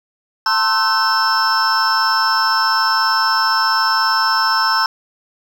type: tone cluster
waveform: triangle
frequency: 896 / 1057 / 1313 / 1527 / 5300 Hz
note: A5 / C6 / E6 / G6 / E8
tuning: +31 / +17 / -7 / -46 / +9 cents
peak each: -18 dBFS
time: 0.46-4.86 s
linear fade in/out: 2 ms
effects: none